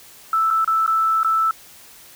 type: tone with dropouts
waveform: sine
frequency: 1318.5 Hz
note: E6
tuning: in tune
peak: -15 dBFS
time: 0.33-1.51 s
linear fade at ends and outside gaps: 2 ms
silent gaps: 0.504-0.509 / 0.646-0.676 / 0.864-0.877 / 1.232-1.246 s
effects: white hiss -45 dBFS RMS until 2.15 s